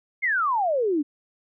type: exponential sweep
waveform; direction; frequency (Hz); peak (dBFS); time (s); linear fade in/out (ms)
sine; down; 2188 to 277.2; -20; 0.22-1.03; 20
effects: none